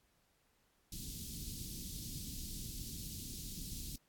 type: band-stop noise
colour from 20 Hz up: pink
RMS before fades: -45 dBFS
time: 0.92-3.96 s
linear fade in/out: 2 ms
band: 260 to 3900 Hz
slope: 24 dB/octave
effects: pink hiss -75 dBFS RMS until 4.08 s + AAC 64 kbps